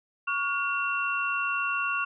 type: tone cluster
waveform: sine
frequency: 1125 / 1429 / 2727 Hz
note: C#6 / F6 / F7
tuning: +25 / +39 / -42 cents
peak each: -30 dBFS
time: 0.27-2.05 s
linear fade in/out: 10 ms
effects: none